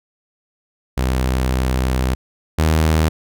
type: tone pair in turn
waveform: sawtooth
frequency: 64 / 78.9 Hz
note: C2 / D#2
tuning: -38 / +25 cents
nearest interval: major third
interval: 363 cents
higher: second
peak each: -12 / -9 dBFS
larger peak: second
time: 0.97-2.15 / 2.58-3.09 s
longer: first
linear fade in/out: 10 ms
effects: none